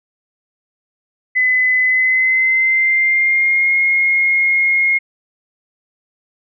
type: tone with pitch glide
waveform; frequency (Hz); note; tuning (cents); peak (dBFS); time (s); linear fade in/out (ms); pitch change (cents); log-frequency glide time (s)
sine; 2016 to 2148; B6 to C7; +35 to +45; -11; 1.35-4.99; 20; +110; 1.83-3.75
effects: none